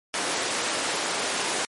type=high-pass noise; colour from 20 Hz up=pink; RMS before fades=-27 dBFS; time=0.14-1.65 s; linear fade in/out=0 ms; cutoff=390 Hz; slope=12 dB/octave; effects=low-pass 12000 Hz 12 dB/octave + MP3 48 kbps